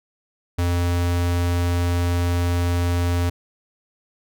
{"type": "tone", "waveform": "square", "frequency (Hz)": 87.31, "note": "F2", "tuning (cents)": 0, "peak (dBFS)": -19, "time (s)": [0.58, 3.3], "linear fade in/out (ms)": 10, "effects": []}